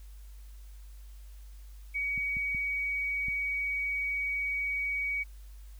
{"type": "tone", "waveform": "sine", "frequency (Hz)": 2258, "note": "C#7", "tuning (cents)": 31, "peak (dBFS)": -29, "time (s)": [1.94, 5.24], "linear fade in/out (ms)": 20}
{"type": "clicks", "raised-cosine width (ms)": 5, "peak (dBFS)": -30, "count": 4, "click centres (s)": [2.178, 2.369, 2.548, 3.284]}
{"effects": ["added 50 Hz sine -45 dBFS peak until 5.79 s", "white hiss -63 dBFS RMS until 5.79 s"]}